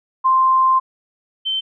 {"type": "tone pair in turn", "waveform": "sine", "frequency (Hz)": [1046.5, 3095], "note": ["C6", "G7"], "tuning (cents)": [0, -23], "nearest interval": "octave + perfect fifth", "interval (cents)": 1877, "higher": "second", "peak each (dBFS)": [-11, -18], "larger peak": "first", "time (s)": [[0.24, 0.8], [1.45, 1.61]], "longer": "first", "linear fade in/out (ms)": 20, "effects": []}